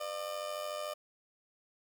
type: tone with amplitude modulation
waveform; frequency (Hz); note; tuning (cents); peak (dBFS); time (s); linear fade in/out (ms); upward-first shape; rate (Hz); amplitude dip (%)
30% pulse; 601; D5; +40; -31; 0-0.94; 10; sine; 93.6; 65
effects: none